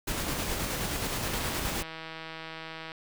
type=noise with tremolo; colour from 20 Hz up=pink; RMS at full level=-31 dBFS; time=0.07-1.83 s; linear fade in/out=10 ms; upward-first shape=square; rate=9.5 Hz; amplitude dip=25%
type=click train; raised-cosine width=0.3 ms; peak=-24 dBFS; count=268; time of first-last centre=1.26-2.918 s; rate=161 Hz
effects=none

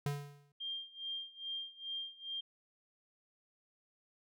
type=tone with exponential decay; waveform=square; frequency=143.6 Hz; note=D3; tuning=39 cents flat; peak=-32 dBFS; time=0.06-0.52 s; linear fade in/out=2 ms; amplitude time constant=100 ms
type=tone with tremolo; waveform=sine; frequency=3194 Hz; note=G7; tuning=32 cents sharp; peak=-37 dBFS; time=0.6-2.41 s; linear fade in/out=10 ms; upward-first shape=sine; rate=2.4 Hz; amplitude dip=90%
effects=none

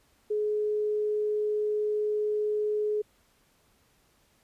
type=tone; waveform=sine; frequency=422.3 Hz; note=G#4; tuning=29 cents sharp; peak=-25 dBFS; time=0.3-3.02 s; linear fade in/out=10 ms; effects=pink hiss -66 dBFS RMS until 4.43 s + resampled to 32000 Hz

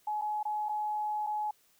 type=tone with dropouts; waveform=sine; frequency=846 Hz; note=G#5; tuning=32 cents sharp; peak=-30 dBFS; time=0.07-1.51 s; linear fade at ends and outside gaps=5 ms; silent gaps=0.214-0.219 / 0.43-0.452 / 0.687-0.692 / 1.266-1.27 s; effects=white hiss -67 dBFS RMS until 1.79 s

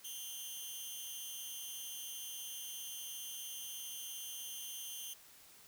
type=tone with amplitude modulation; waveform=10% pulse; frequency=3113 Hz; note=G7; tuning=13 cents flat; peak=-31 dBFS; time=0.04-5.14 s; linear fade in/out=10 ms; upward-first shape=sine; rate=283 Hz; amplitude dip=95%; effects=white hiss -60 dBFS RMS until 5.67 s

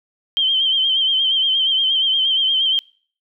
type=tone with vibrato; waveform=sine; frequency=3136 Hz; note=G7; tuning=in tune; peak=-14 dBFS; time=0.37-2.79 s; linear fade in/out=0 ms; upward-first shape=sine; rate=8.5 Hz; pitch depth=52 cents each way; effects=noise-tail reverb RT60 0.5 s tail -26 dB re dry

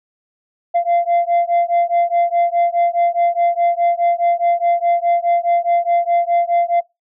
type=beating tone pair; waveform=sine; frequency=688 / 692.8 Hz; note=F5 / F5; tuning=-26 / -14 cents; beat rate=4.8 Hz; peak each=-14 dBFS; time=0.74-6.81 s; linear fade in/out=20 ms; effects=noise-tail reverb RT60 0.2 s tail -22 dB re dry + tanh soft clip ceiling -10 dBFS

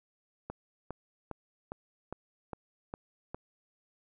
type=click train; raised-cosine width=1 ms; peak=-24 dBFS; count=8; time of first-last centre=0.5-3.346 s; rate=2.46 Hz; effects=none

